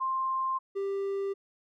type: tone pair in turn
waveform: sine / triangle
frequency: 1053 / 394.4 Hz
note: C6 / G4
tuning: +11 / +11 cents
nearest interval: octave + perfect fourth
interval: 1700 cents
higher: first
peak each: -27 dBFS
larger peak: neither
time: 0-0.59 / 0.75-1.34 s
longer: neither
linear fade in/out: 20 ms
effects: none